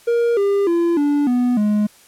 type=tone with pitch steps; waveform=triangle; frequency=470.6 / 400.3 / 340.5 / 289.7 / 246.4 / 209.6 Hz; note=A#4 / G4 / F4 / D4 / B3 / G#3; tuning=+16 / +36 / -44 / -24 / -4 / +16 cents; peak=-12 dBFS; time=0.07-1.87 s; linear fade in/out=10 ms; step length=300 ms; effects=white hiss -49 dBFS RMS until 2.07 s + low-pass 12000 Hz 12 dB/octave